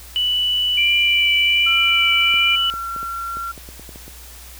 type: tone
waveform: sine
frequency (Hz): 2966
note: F#7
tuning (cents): +4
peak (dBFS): -16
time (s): 0.16-2.7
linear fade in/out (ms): 0
type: tone with vibrato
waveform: sine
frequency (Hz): 2349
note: D7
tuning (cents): 0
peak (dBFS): -16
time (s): 0.77-2.56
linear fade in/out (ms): 10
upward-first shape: triangle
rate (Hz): 1.3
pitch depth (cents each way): 17
type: tone with pitch glide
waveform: sine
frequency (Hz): 1352 to 1368.5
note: E6 to F6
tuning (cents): +43 to -36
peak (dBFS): -24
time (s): 1.66-3.52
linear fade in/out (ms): 10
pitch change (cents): +21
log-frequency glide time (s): 1.77-3.4
type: clicks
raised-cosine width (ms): 2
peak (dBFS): -25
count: 11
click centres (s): 2.341 / 2.739 / 2.963 / 3.03 / 3.37 / 3.578 / 3.689 / 3.796 / 3.892 / 3.959 / 4.08
effects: added 60 Hz sine -40 dBFS peak until 4.59 s + white hiss -41 dBFS RMS until 4.59 s